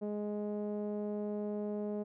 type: tone with low-pass filter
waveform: sawtooth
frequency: 208.3 Hz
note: G#3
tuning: 5 cents sharp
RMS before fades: -37 dBFS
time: 0.01-2.04 s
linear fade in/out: 20 ms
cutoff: 540 Hz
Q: 2.4
effects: none

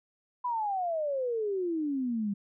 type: exponential sweep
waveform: sine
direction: down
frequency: 1006 to 196 Hz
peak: -28 dBFS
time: 0.44-2.34 s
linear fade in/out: 10 ms
effects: none

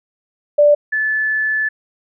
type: tone pair in turn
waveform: sine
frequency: 587.3 / 1736.7 Hz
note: D5 / A6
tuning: 0 / -23 cents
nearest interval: octave + perfect fifth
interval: 1877 cents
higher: second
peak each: -7 / -15 dBFS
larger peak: first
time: 0.58-0.75 / 0.92-1.69 s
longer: second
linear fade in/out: 10 ms
effects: none

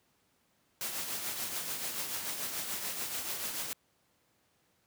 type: noise with tremolo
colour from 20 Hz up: white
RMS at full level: -35 dBFS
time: 0.81-3.73 s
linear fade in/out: 0 ms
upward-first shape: triangle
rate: 6.9 Hz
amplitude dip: 50%
effects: pink hiss -72 dBFS RMS until 4.86 s + high-pass 100 Hz 12 dB/octave

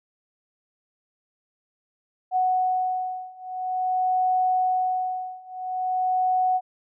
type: beating tone pair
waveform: sine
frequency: 740 / 740.48 Hz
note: F#5 / F#5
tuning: 0 / +1 cents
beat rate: 0.48 Hz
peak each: -25 / -24 dBFS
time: 2.31-6.61 s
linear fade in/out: 50 ms
effects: none

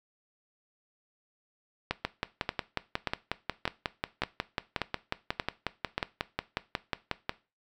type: two click trains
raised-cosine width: 0.3 ms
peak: -12 / -12 dBFS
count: 30 / 8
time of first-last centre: 2.05-7.294 / 1.91-5.98 s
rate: 5.53 / 1.72 Hz
effects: noise-tail reverb RT60 0.3 s tail -18 dB re dry

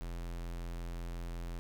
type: tone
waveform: square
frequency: 42.76 Hz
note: F1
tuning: 36 cents flat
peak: -39 dBFS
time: 0.01-1.59 s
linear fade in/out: 0 ms
effects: none

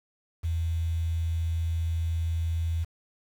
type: tone with quantisation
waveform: sine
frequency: 82.7 Hz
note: E2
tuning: 6 cents sharp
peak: -25 dBFS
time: 0.43-2.85 s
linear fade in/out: 20 ms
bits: 8
effects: none

